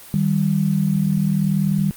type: tone pair together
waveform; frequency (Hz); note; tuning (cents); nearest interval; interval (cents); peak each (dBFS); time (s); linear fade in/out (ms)
sine; 155.46 / 196; D#3 / G3; -1 / 0; major third; 401; -19 / -18; 0.14-1.91; 0
effects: white hiss -41 dBFS RMS until 1.96 s + Opus 32 kbps